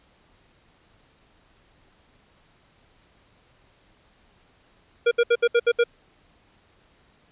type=tone bursts; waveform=square; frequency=473.4 Hz; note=A#4; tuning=27 cents sharp; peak=-16 dBFS; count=7; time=5.06-5.84 s; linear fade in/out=10 ms; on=54 ms; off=67 ms; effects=pink hiss -60 dBFS RMS until 7.31 s + resampled to 8000 Hz